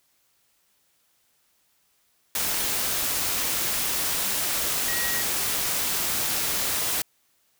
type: tone in noise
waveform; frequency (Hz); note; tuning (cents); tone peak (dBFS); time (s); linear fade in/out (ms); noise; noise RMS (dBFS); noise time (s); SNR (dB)
sine; 1900; A#6; +33; -30; 4.88-5.22; 2; white; -26; 2.35-7.02; -7
effects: white hiss -67 dBFS RMS until 7.59 s